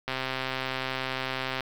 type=click train; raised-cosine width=0.3 ms; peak=-14 dBFS; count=201; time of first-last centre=0.08-1.607 s; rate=131 Hz; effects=7-bit